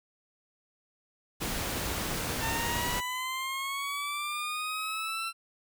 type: noise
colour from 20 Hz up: pink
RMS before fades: -33 dBFS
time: 1.4-3.01 s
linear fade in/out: 20 ms
type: linear sweep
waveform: 20% pulse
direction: up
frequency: 893 to 1353 Hz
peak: -27 dBFS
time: 2.39-5.33 s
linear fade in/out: 50 ms
effects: none